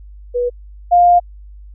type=tone pair in turn; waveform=sine; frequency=488 / 703.6 Hz; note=B4 / F5; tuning=-21 / +13 cents; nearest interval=tritone; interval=634 cents; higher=second; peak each=-14 / -6 dBFS; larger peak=second; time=0.34-0.5 / 0.91-1.2 s; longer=second; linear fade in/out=20 ms; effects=added 50 Hz sine -34 dBFS peak until 1.74 s